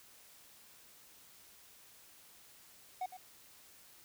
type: tone with echo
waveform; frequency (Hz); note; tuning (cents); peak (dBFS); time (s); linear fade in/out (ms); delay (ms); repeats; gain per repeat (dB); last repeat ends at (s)
triangle; 740; F#5; 0; -33; 3.01-3.06; 5; 110; 1; -12; 3.17
effects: white hiss -60 dBFS RMS until 4.04 s

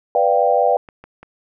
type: chord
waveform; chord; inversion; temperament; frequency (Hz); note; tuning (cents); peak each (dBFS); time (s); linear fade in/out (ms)
sine; G dominant seventh; first; equal; 493.9 / 587.3 / 698.5 / 784; B4 / D5 / F5 / G5; 0 / 0 / 0 / 0; -18; 0.15-0.77; 2
type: clicks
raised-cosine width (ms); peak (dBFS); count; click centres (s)
0.5; -24; 3; 0.888 / 1.04 / 1.23
effects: none

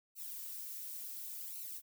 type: noise with flanger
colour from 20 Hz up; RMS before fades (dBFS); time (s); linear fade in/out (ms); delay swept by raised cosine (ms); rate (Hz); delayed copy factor
violet; -45; 0.15-1.82; 50; 0.58 to 5.28; 0.7; -0.9
effects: none

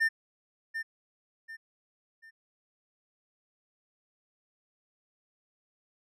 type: tone with echo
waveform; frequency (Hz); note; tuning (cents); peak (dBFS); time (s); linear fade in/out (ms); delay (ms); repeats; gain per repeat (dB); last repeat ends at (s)
triangle; 1800; A6; +39; -21; 0-0.09; 20; 740; 3; -9; 2.31
effects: none

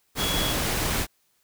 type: tone in noise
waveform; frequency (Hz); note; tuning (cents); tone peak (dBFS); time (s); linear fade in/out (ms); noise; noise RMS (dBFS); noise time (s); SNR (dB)
sine; 3351; G#7; +15; -28; 0.17-0.55; 50; pink; -26; 0.15-1.07; -5
effects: white hiss -68 dBFS RMS until 1.43 s

